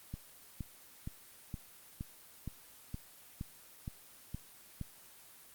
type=click train; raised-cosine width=5 ms; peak=-27 dBFS; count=11; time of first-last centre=0.14-4.813 s; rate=2.14 Hz; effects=white hiss -57 dBFS RMS until 5.54 s + Opus 24 kbps